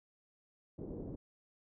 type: low-pass noise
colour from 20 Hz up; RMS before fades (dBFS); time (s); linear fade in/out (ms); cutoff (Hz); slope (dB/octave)
white; -44; 0.78-1.16; 10; 420; 24
effects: none